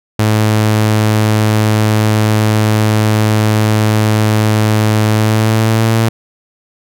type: tone with pitch glide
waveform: sawtooth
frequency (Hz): 107.9 to 112.68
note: A2 to A2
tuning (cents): -33 to +42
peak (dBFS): -5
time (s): 0.19-6.09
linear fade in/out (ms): 5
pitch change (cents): +75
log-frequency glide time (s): 5.09-5.95
effects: none